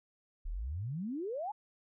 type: exponential sweep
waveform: sine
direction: up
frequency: 33.41 to 880 Hz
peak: -35 dBFS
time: 0.45-1.52 s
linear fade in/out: 10 ms
effects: none